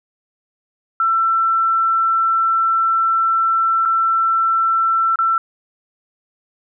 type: tone with dropouts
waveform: sine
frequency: 1340 Hz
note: E6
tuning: 28 cents sharp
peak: -13 dBFS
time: 1-5.38 s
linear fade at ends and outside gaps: 2 ms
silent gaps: 3.853-3.857 / 5.158-5.188 s
effects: none